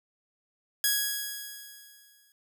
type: tone with exponential decay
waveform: 5% pulse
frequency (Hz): 1661.2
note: G#6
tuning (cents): 0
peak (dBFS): -11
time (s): 0.84-2.32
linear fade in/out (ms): 1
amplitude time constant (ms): 320
effects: none